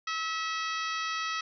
harmonic tone, 647 Hz, E5, 32 cents flat, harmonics 2 / 3 / 4 / 5 / 6 / 7 / 8 / 9, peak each -33 / -37 / -39 / -41 / -43 / -44 / -45 / -46 dBFS, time 0.07-1.41 s, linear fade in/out 5 ms, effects none

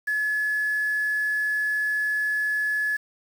sine tone with quantisation, 1707 Hz, G#6, 47 cents sharp, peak -22 dBFS, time 0.07-2.97 s, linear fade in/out 10 ms, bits 7, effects none

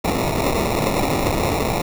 white noise with sample-and-hold, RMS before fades -20 dBFS, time 0.04-1.82 s, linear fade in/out 10 ms, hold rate 1575 Hz, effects none

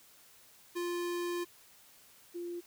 square / sine tone pair in turn, 349.2 / 347.4 Hz, F4 / F4, 0 / -9 cents, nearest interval unison, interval 9 cents, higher first, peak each -34 / -37 dBFS, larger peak first, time 0.75-1.45 / 2.34-2.61 s, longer first, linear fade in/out 20 ms, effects white hiss -60 dBFS RMS until 2.66 s

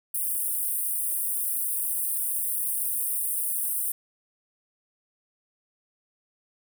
pink high-pass noise, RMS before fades -28 dBFS, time 0.14-3.92 s, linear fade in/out 5 ms, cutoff 8800 Hz, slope 96 dB/octave, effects none

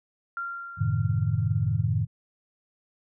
sine tone with exponential decay, 1384 Hz, F6, 16 cents flat, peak -28 dBFS, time 0.37-1.85 s, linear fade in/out 1 ms, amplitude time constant 320 ms
sine chord, F# diminished seventh, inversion none, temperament equal with one note detuned, 92.5 / 110 / 134.26 / 155.56 Hz, F#2 / A2 / C3 / Eb3, 0 / 0 / +45 / 0 cents, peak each -29 / -25 / -30 / -29 dBFS, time 0.77-2.07 s, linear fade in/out 50 ms
effects none

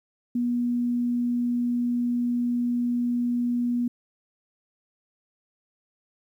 sine tone, 241.8 Hz, B3, 36 cents flat, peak -22 dBFS, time 0.35-3.88 s, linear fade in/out 5 ms, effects 10-bit

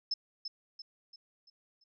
sine tone with echo, 5240 Hz, E8, 11 cents flat, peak -29 dBFS, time 0.11-0.14 s, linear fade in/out 5 ms, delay 340 ms, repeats 5, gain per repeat -7 dB, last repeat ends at 1.84 s, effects none

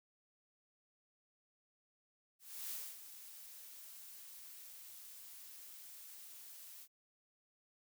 blue noise with ADSR envelope, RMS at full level -43 dBFS, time 2.39-6.88 s, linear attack 320 ms, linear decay 250 ms, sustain -11 dB, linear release 55 ms, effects none

